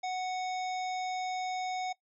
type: harmonic tone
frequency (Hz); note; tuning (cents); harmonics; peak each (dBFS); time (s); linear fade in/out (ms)
740; F#5; 0; 1 / 3 / 5 / 7 / 9; -32 / -42 / -46 / -49 / -51; 0.03-1.93; 10
effects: noise-tail reverb RT60 0.1 s tail -20 dB re dry